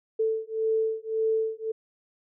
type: beating tone pair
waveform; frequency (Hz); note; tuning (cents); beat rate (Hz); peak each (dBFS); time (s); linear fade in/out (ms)
sine; 441.7 / 443.5; A4 / A4; +7 / +14; 1.8; -27; 0.19-1.72; 10
effects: none

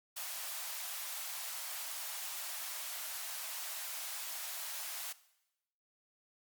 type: high-pass noise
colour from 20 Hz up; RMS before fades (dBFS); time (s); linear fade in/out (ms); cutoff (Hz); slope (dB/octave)
white; -42; 0.16-5.13; 10; 600; 48
effects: noise-tail reverb RT60 0.9 s tail -18 dB re dry + Opus 48 kbps

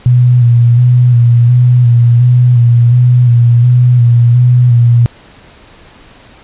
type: tone with vibrato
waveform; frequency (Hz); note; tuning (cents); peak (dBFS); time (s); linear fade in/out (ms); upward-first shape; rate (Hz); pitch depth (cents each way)
sine; 121.3; B2; -31; -3; 0.06-5.06; 0; square; 1.4; 32
effects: pink hiss -39 dBFS RMS until 6.43 s + resampled to 8000 Hz

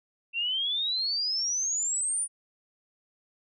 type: exponential sweep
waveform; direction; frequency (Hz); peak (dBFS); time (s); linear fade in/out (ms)
sine; up; 2687 to 9600; -26; 0.33-2.28; 50
effects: none

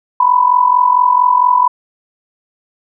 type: tone with amplitude modulation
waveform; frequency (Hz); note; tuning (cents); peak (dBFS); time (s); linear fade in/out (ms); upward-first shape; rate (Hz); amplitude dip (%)
sine; 992; B5; +7; -4; 0.2-1.68; 5; sine; 44.4; 75
effects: none

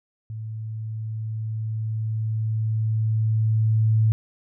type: tone with level ramp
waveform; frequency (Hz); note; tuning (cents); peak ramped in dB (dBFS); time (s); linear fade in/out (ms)
sine; 110; A2; 0; -30 to -15; 0.3-4.12; 0
effects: none

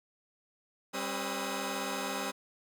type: tone cluster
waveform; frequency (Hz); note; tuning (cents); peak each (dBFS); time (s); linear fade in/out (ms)
10% pulse; 197.3 / 269 / 497.2 / 1267; G3 / C4 / B4 / D#6; +11 / +48 / +12 / +31; -30 / -29 / -33 / -33; 0.93-2.32; 20
effects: none

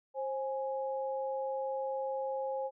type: tone pair together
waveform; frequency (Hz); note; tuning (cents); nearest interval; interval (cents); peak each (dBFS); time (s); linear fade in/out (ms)
sine; 531.3 / 832; C5 / G#5; +26 / +3; minor sixth; 777; -34 / -38; 0.14-2.71; 50
effects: none

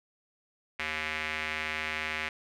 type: tone with band-pass filter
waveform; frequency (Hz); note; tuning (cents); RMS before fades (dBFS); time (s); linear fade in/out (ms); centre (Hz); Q
square; 77.78; D#2; 0; -34; 0.79-2.29; 5; 2200; 2.9
effects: none

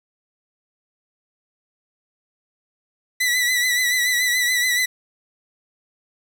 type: tone with vibrato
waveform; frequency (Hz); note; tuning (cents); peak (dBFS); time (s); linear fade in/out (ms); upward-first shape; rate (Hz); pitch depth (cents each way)
sawtooth; 1975; B6; 0; -14; 3.2-4.86; 10; triangle; 7; 55
effects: 8-bit

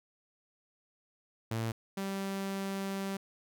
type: tone pair in turn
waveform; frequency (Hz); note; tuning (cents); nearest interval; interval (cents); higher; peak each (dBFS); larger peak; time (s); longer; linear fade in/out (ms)
sawtooth; 113.1 / 195.12; A2 / G3; +48 / -8; major sixth; 944; second; -28 / -30; first; 1.51-1.72 / 1.97-3.17; second; 5
effects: none

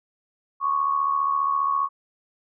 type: tone with amplitude modulation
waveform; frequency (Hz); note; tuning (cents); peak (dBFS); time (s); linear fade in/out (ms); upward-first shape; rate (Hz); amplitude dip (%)
sine; 1108.7; C#6; 0; -17; 0.6-1.89; 50; sine; 74.9; 65
effects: none

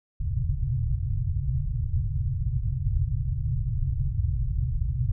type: low-pass noise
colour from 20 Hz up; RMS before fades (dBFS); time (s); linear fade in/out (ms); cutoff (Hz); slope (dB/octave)
white; -26; 0.2-5.12; 5; 140; 96
effects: none

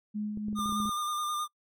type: tone with tremolo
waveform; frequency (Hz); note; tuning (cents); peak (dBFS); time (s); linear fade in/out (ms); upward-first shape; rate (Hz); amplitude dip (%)
sine; 210.4; G#3; +23; -30; 0.14-0.9; 20; sine; 3.3; 35
type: clicks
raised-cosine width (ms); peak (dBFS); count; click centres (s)
3; -31; 10; 0.374 / 0.484 / 0.529 / 0.59 / 0.659 / 0.693 / 0.724 / 0.802 / 0.856 / 0.892
type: tone with vibrato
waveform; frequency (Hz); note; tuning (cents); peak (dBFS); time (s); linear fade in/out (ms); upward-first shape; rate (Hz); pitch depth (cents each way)
square; 1207; D6; +47; -31; 0.55-1.48; 50; square; 9.5; 19
effects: noise-tail reverb RT60 0.1 s tail -25 dB re dry

